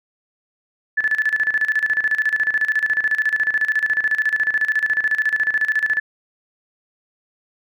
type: tone with tremolo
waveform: sine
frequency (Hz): 1737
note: A6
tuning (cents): -23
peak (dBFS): -14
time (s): 0.97-6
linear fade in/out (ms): 10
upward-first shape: square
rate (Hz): 14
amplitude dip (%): 75
effects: none